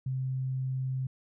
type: tone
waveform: sine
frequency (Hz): 130.81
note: C3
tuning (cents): 0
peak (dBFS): -29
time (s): 0.06-1.07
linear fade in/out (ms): 5
effects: none